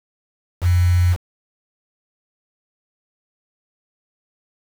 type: tone with quantisation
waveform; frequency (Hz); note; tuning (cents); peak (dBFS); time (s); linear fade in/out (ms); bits
sine; 88.5; F2; +23; -12; 0.61-1.17; 50; 5
effects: none